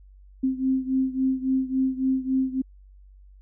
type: beating tone pair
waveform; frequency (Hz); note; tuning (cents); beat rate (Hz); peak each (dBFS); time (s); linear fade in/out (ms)
sine; 261.6 / 265.2; C4 / C4; 0 / +23; 3.6; -23 / -26; 0.43-2.62; 10
effects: added 48 Hz sine -47 dBFS peak until 3.41 s